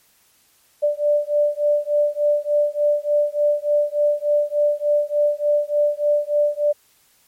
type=beating tone pair; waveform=sine; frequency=587.3 / 590.7 Hz; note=D5 / D5; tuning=0 / +10 cents; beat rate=3.4 Hz; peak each=-19 dBFS; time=0.82-6.73 s; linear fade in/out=20 ms; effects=white hiss -58 dBFS RMS until 7.27 s + MP3 64 kbps